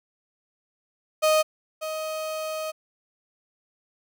35% pulse tone pair in turn, 622.3 / 627.7 Hz, D#5 / D#5, 0 / +15 cents, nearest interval unison, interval 15 cents, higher second, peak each -16 / -27 dBFS, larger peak first, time 1.22-1.43 / 1.81-2.72 s, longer second, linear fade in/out 20 ms, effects none

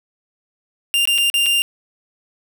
45% pulse tone with dropouts, 2794 Hz, F7, in tune, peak -14 dBFS, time 0.94-1.62 s, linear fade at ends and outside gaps 0 ms, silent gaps 1.054-1.074 / 1.179-1.183 / 1.3-1.341 / 1.46-1.464 s, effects none

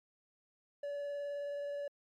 triangle tone with vibrato, 573 Hz, D5, 43 cents flat, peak -35 dBFS, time 0.83-1.88 s, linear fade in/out 5 ms, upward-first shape sine, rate 19 Hz, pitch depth 10 cents each way, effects MP3 96 kbps

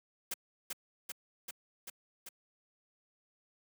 white noise with echo, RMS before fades -37 dBFS, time 0.31-0.34 s, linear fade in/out 5 ms, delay 390 ms, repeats 5, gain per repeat -2 dB, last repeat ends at 2.29 s, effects high-pass 200 Hz 12 dB/octave

